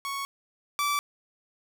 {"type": "tone pair in turn", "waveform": "sawtooth", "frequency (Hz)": [1108.7, 1159.3], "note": ["C#6", "D6"], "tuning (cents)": [0, -23], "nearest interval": "minor second", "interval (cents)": 77, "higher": "second", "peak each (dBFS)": [-27, -21], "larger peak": "second", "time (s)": [[0.05, 0.25], [0.79, 0.99]], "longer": "neither", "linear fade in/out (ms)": 0, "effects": []}